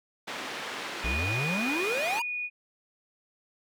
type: band-pass noise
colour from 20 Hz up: white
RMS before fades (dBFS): -37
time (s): 0.27-2.2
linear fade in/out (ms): 10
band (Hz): 220 to 2700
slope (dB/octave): 12
type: tone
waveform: sine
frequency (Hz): 2461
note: D#7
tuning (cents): -20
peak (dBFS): -30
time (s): 1.02-2.5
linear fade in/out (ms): 50
type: exponential sweep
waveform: square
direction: up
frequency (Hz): 55.8 to 980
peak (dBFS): -30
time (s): 1.04-2.22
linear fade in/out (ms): 5
effects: none